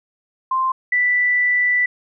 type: tone pair in turn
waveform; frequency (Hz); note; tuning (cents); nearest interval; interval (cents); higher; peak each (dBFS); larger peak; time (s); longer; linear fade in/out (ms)
sine; 1046.5 / 1975.5; C6 / B6; 0 / 0; major seventh; 1100; second; -16 / -14; second; 0.51-0.72 / 0.92-1.86; second; 5
effects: none